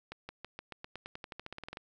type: accelerating click train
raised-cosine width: 0.3 ms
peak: -26 dBFS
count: 19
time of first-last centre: 0.12-1.771 s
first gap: 170 ms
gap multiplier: 0.92
effects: none